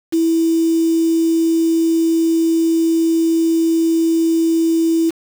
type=tone with quantisation; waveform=sine; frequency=328.3 Hz; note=E4; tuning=7 cents flat; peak=-12 dBFS; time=0.12-5.11 s; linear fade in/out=20 ms; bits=5; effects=none